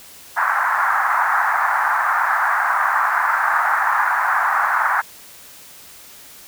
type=band-pass noise; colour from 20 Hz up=white; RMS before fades=-18 dBFS; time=0.36-5.02 s; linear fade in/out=20 ms; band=780 to 1700 Hz; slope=48 dB/octave; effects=white hiss -42 dBFS RMS until 6.47 s